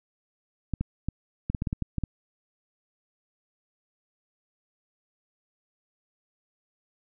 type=clicks; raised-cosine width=5 ms; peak=-15 dBFS; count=11; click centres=0.737 / 0.81 / 1.086 / 1.5 / 1.548 / 1.621 / 1.672 / 1.729 / 1.823 / 1.983 / 2.037 s; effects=none